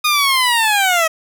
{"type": "linear sweep", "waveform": "15% pulse", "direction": "down", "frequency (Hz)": [1237, 630], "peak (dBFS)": -6, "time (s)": [0.04, 1.08], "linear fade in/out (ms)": 10, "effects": []}